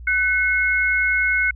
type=tone pair together; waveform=sine; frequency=1500 / 2170 Hz; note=F#6 / C#7; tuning=+23 / -37 cents; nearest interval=tritone; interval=640 cents; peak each=-19 dBFS; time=0.07-1.51 s; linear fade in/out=5 ms; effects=added 60 Hz sine -34 dBFS peak until 1.55 s